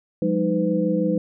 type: tone cluster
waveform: sine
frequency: 177.6 / 203.8 / 311.7 / 503 Hz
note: F3 / G#3 / D#4 / B4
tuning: +29 / -32 / +3 / +32 cents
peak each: -24 dBFS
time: 0.22-1.18 s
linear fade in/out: 2 ms
effects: none